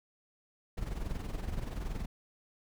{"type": "noise with amplitude modulation", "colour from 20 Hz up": "brown", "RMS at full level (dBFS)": -34, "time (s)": [0.77, 2.06], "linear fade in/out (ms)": 10, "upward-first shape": "sine", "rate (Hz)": 21.2, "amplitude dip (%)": 65, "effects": []}